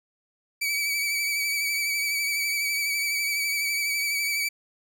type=tone with vibrato; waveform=sawtooth; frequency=2291 Hz; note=D7; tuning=44 cents flat; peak=-21 dBFS; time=0.61-4.49 s; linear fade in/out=10 ms; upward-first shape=sine; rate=12 Hz; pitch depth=34 cents each way; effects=none